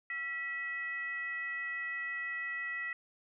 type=tone with frequency modulation; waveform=sine; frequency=1949 Hz; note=B6; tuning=23 cents flat; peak=-35 dBFS; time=0.1-2.93 s; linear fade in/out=2 ms; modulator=602 Hz; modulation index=0.51; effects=none